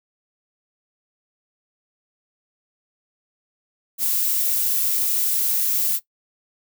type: noise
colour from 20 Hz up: violet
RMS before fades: -21 dBFS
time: 3.98-6 s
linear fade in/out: 50 ms
effects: noise-tail reverb RT60 0.1 s tail -17 dB re dry